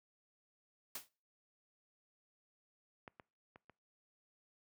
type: noise with exponential decay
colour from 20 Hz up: white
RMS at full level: -39 dBFS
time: 0.95-1.09 s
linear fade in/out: 5 ms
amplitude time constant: 29 ms
type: clicks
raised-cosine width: 0.5 ms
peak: -34 / -37 / -40 / -42 dBFS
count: 4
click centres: 3.078 / 3.198 / 3.559 / 3.697 s
effects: noise-tail reverb RT60 0.4 s tail -25 dB re dry + high-pass 80 Hz 12 dB/octave